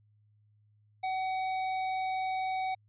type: tone with hard clipping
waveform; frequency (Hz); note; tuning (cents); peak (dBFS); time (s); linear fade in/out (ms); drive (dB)
sine; 754; F#5; +32; -32; 1.03-2.75; 10; 12
effects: added 105 Hz sine -63 dBFS peak until 2.88 s + resampled to 8000 Hz